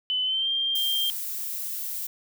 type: tone with pitch glide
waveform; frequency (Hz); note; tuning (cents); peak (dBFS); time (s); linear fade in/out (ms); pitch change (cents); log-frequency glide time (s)
sine; 3018 to 3183; F#7 to G7; +34 to +26; -23; 0.1-1.1; 0; +92; 0.23-0.49
type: noise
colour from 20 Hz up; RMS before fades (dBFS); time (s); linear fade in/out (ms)
violet; -32; 0.75-2.07; 5
effects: none